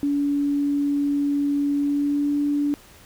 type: tone with pitch glide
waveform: sine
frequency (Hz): 285.7 to 289.4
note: D4 to D4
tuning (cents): -48 to -25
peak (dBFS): -19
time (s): 0.03-2.74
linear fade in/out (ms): 0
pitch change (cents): +23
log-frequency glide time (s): 1.77-2.38
effects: pink hiss -49 dBFS RMS until 3.05 s